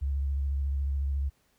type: tone with vibrato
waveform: sine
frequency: 69.3 Hz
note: C#2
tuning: in tune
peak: -26 dBFS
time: 0.01-1.3 s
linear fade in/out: 20 ms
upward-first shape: triangle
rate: 14 Hz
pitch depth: 49 cents each way
effects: pink hiss -69 dBFS RMS until 1.58 s